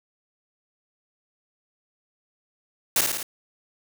white noise with echo, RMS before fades -20 dBFS, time 2.96-3.01 s, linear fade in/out 2 ms, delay 55 ms, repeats 4, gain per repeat -3 dB, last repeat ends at 3.23 s, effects none

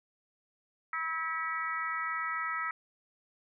harmonic tone with a mistuned harmonic, 323.6 Hz, E4, 32 cents flat, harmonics 3 / 4 / 5 / 6 / 7, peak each -44 / -34 / -44 / -36 / -43 dBFS, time 0.93-2.71 s, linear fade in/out 2 ms, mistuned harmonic 7, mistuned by -18 cents, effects none

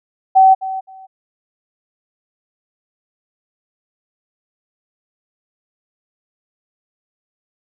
sine tone with echo, 763 Hz, G5, 47 cents flat, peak -5 dBFS, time 0.35-0.55 s, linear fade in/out 20 ms, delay 260 ms, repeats 2, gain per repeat -15 dB, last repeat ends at 1.07 s, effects none

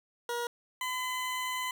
20% pulse tone pair in turn, 477 / 1013.7 Hz, A#4 / B5, +40 / +45 cents, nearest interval octave + minor second, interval 1305 cents, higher second, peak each -27 / -27 dBFS, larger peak neither, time 0.29-0.47 / 0.81-1.71 s, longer second, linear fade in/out 2 ms, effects none

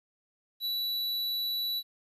square tone, 3942 Hz, B7, 4 cents flat, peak -30 dBFS, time 0.6-1.83 s, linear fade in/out 50 ms, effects resampled to 32000 Hz + 11-bit

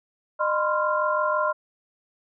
sine tone cluster, 610 / 1011 / 1057 / 1387 Hz, D#5 / B5 / C6 / F6, -34 / +40 / +17 / -12 cents, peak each -25 / -28 / -26 / -27 dBFS, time 0.39-1.53 s, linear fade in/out 20 ms, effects none

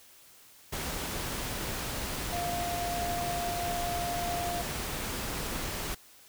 sine tone in noise, 698.5 Hz, F5, in tune, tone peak -32 dBFS, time 2.32-4.62 s, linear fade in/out 10 ms, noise pink, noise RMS -35 dBFS, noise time 0.72-5.95 s, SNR 0 dB, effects white hiss -56 dBFS RMS until 6.28 s

